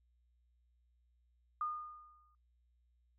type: tone with exponential decay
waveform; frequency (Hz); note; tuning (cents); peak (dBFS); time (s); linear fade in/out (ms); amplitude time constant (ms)
sine; 1221; D#6; -33; -33; 1.61-2.35; 2; 160
effects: noise-tail reverb RT60 0.2 s tail -22 dB re dry + added 60 Hz sine -70 dBFS peak until 3.18 s